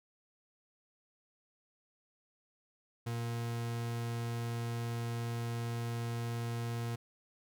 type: tone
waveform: 40% pulse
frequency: 117.3 Hz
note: A#2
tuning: 11 cents sharp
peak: -34 dBFS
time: 3.06-6.96 s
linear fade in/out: 10 ms
effects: none